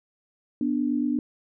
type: tone pair together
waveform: sine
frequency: 245.3 / 293.7 Hz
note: B3 / D4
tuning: -12 / 0 cents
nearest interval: minor third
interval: 312 cents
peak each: -25 dBFS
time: 0.61-1.19 s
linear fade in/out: 2 ms
effects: none